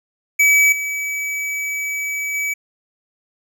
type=tone with level steps; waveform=square; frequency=2287 Hz; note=D7; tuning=47 cents flat; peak=-11 / -22 / -20 dBFS; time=0.39-2.54 s; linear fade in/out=10 ms; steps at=0.72 / 2.34 s; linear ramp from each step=5 ms; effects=none